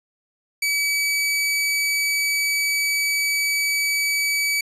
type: tone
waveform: sawtooth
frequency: 2286 Hz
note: D7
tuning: 47 cents flat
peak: -16 dBFS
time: 0.62-4.61 s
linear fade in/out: 5 ms
effects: resampled to 32000 Hz